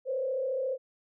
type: tone with frequency modulation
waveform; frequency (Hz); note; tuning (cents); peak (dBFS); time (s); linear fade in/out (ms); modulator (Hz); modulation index
sine; 525; C5; +6; -28; 0.05-0.78; 50; 34.3; 0.82
effects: none